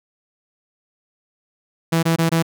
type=tone bursts; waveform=sawtooth; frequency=164.81 Hz; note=E3; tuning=in tune; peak=-11 dBFS; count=4; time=1.92-2.426 s; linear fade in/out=10 ms; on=110 ms; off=22 ms; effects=none